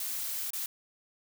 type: noise with dropouts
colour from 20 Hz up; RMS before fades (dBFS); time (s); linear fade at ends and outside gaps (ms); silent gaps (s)
blue; -35; 0-0.66; 2; 0.505-0.533
effects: none